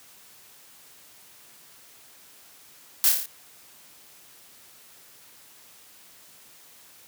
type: noise with echo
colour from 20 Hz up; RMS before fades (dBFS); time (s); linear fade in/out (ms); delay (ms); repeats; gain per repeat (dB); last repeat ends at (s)
blue; -19; 3.04-3.09; 0; 28; 6; -3; 3.258
effects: white hiss -52 dBFS RMS until 7.07 s + high-pass 80 Hz 12 dB/octave